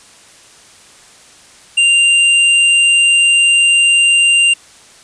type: tone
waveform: square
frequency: 2786 Hz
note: F7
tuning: 5 cents flat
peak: -8 dBFS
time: 1.77-4.54 s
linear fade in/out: 10 ms
effects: white hiss -42 dBFS RMS until 5.03 s + resampled to 22050 Hz